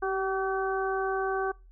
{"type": "harmonic tone with a mistuned harmonic", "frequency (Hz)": 382, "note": "G4", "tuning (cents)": -45, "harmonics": [1, 2, 3, 4], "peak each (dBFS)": [-29, -32, -34, -35], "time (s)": [0.02, 1.52], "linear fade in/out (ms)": 10, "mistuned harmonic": 1, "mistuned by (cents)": 17, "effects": ["noise-tail reverb RT60 0.3 s tail -25 dB re dry", "added 42 Hz sine -50 dBFS peak until 1.71 s"]}